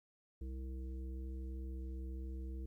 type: harmonic tone with a mistuned harmonic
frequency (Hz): 65.3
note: C2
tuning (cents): -3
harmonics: 1 / 3 / 5 / 7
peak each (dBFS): -41 / -55 / -53 / -60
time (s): 0.41-2.66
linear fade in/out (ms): 5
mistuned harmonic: 1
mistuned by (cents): -27
effects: 13-bit